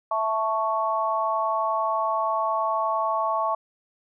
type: chord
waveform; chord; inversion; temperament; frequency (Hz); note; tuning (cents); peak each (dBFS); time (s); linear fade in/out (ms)
sine; A major; second; equal; 659.3 / 880 / 1108.7; E5 / A5 / C#6; 0 / 0 / 0; -27 / -27 / -25; 0.11-3.55; 5
effects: none